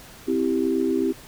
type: chord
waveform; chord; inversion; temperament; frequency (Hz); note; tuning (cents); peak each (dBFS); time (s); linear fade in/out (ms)
sine; C major; none; equal; 261.6 / 329.6 / 392; C4 / E4 / G4; 0 / 0 / 0; -24; 0.27-1.13; 20
effects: pink hiss -45 dBFS RMS until 1.27 s

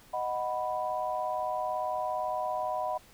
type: chord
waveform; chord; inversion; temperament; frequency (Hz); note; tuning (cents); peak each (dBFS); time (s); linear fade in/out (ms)
sine; B major; first; equal; 622.3 / 740 / 987.8; D#5 / F#5 / B5; 0 / 0 / 0; -34 / -33 / -34; 0.13-2.98; 10
effects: pink hiss -57 dBFS RMS until 3.13 s

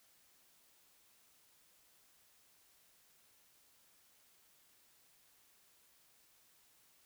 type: silence
effects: white hiss -69 dBFS RMS until 7.05 s

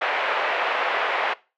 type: band-pass noise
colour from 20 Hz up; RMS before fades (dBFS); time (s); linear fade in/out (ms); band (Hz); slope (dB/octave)
pink; -24; 0.01-1.34; 10; 550 to 2700; 24
effects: noise-tail reverb RT60 0.3 s tail -20 dB re dry

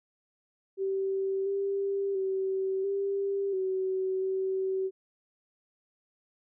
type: tone with pitch steps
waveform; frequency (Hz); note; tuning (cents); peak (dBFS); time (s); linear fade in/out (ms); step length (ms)
sine; 386.9 / 395.3 / 382.8 / 395.8 / 377.6 / 380.7; G4 / G4 / G4 / G4 / F#4 / F#4; -23 / +15 / -41 / +17 / +35 / +49; -27; 0.77-4.91; 50; 690
effects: none

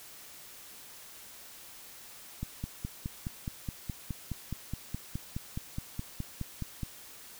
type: click train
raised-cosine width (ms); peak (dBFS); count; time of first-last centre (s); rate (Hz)
5; -22; 22; 2.43-6.833; 4.77
effects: white hiss -50 dBFS RMS until 7.39 s

